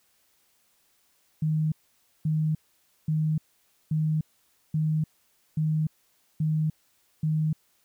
sine tone bursts, 155.6 Hz, D#3, in tune, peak -22 dBFS, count 8, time 1.42-7.53 s, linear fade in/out 5 ms, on 300 ms, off 530 ms, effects white hiss -67 dBFS RMS until 7.84 s

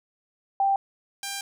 sine / 5% pulse tone pair in turn, 786 / 794.2 Hz, G5 / G5, +4 / +22 cents, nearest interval unison, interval 18 cents, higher second, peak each -19 dBFS, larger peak neither, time 0.6-0.76 / 1.23-1.41 s, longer second, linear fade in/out 2 ms, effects none

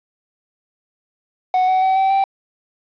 triangle tone with pitch steps, 740 / 749.9 / 759.9 / 770.1 / 780.4 Hz, F#5 / F#5 / F#5 / G5 / G5, 0 / +23 / +46 / -31 / -8 cents, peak -11 dBFS, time 1.54-2.24 s, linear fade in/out 2 ms, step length 140 ms, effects resampled to 11025 Hz + 7-bit

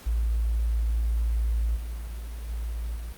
sine tone with level steps, 56.4 Hz, A1, 44 cents sharp, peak -22 / -30 / -32 / -28 / -32 dBFS, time 0.06-3.13 s, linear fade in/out 10 ms, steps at 1.75 / 1.95 / 2.48 / 2.95 s, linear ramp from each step 20 ms, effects pink hiss -48 dBFS RMS until 3.17 s + Opus 48 kbps

